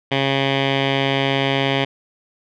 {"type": "tone with low-pass filter", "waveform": "10% pulse", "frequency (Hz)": 136.6, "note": "C#3", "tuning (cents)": -25, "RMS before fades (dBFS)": -19, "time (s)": [0.11, 1.85], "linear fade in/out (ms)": 10, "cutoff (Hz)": 2900, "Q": 5.6, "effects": []}